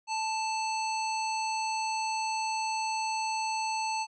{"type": "harmonic tone", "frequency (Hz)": 880, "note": "A5", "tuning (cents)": 0, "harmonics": [1, 3, 5, 7, 9], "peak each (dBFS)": [-30, -37, -39, -42, -45], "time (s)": [0.07, 4.07], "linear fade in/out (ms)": 50, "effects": []}